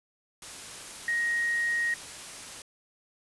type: tone in noise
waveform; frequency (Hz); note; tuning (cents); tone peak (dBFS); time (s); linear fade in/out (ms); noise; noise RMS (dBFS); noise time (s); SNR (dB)
sine; 1878; A#6; +12; -25; 1.08-1.94; 2; white; -42; 0.42-2.62; +14
effects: resampled to 24000 Hz